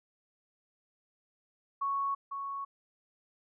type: tone with echo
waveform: sine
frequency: 1108.7 Hz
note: C#6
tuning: in tune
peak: -29 dBFS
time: 1.81-2.15 s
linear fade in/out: 10 ms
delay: 500 ms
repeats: 1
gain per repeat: -6 dB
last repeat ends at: 2.65 s
effects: none